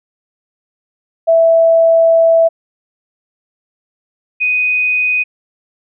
sine tone pair in turn, 659.3 / 2494 Hz, E5 / D#7, 0 / +3 cents, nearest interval octave + major seventh, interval 2303 cents, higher second, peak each -6 / -11 dBFS, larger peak first, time 1.27-2.49 / 4.4-5.24 s, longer first, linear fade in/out 20 ms, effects none

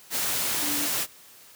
sine tone in noise, 291 Hz, D4, 16 cents flat, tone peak -33 dBFS, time 0.59-0.89 s, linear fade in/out 50 ms, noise white, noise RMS -27 dBFS, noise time 0.1-1.07 s, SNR -9 dB, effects white hiss -51 dBFS RMS until 1.55 s + high-pass 80 Hz 12 dB/octave

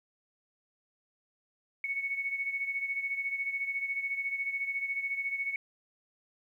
sine beating tone pair, 2214 / 2228 Hz, C#7 / C#7, -3 / +8 cents, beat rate 14 Hz, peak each -32 / -38 dBFS, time 1.84-5.56 s, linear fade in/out 2 ms, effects 11-bit

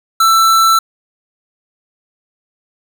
square tone, 1332 Hz, E6, 18 cents sharp, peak -8 dBFS, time 0.2-0.79 s, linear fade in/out 5 ms, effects none

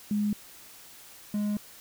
sine / triangle tone pair in turn, 207.7 / 207.7 Hz, G#3 / G#3, 0 / 0 cents, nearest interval unison, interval 0 cents, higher neither, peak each -24 dBFS, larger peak neither, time 0.11-0.33 / 1.34-1.57 s, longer second, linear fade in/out 2 ms, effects white hiss -50 dBFS RMS until 1.8 s

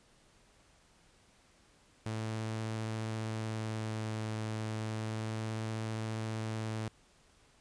sawtooth tone with vibrato, 110 Hz, A2, in tune, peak -31 dBFS, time 2.06-6.88 s, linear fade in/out 0 ms, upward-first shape sine, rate 0.32 Hz, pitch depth 11 cents each way, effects pink hiss -65 dBFS RMS until 7.6 s + resampled to 22050 Hz

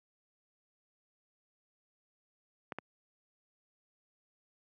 clicks, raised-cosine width 0.5 ms, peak -23 dBFS, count 2, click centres 2.722 / 2.786 s, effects high-pass 150 Hz 12 dB/octave

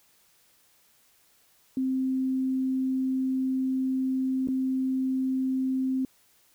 sine tone with dropouts, 261.6 Hz, C4, in tune, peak -24 dBFS, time 1.77-6.05 s, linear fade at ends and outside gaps 2 ms, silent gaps 4.474-4.485 s, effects white hiss -63 dBFS RMS until 6.54 s

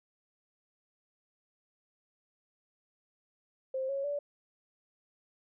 sine tone with pitch steps, 526 / 550.9 / 576.9 Hz, C5 / C#5 / D5, +9 / -11 / -31 cents, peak -31 dBFS, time 3.74-4.19 s, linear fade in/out 5 ms, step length 150 ms, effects none

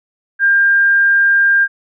sine tone, 1600 Hz, G6, 35 cents sharp, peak -8 dBFS, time 0.39-1.68 s, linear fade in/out 50 ms, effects none

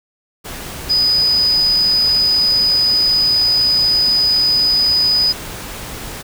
sine tone in noise, 4978 Hz, D#8, in tune, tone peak -11 dBFS, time 0.89-5.33 s, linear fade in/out 20 ms, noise pink, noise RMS -29 dBFS, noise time 0.44-6.23 s, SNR +15 dB, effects none

